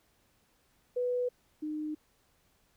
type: tone pair in turn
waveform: sine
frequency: 493.9 / 305.3 Hz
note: B4 / D#4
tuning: 0 / -33 cents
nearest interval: minor sixth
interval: 833 cents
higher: first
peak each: -28 / -33 dBFS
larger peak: first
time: 0.96-1.29 / 1.62-1.95 s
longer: neither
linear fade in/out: 10 ms
effects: pink hiss -70 dBFS RMS until 2.76 s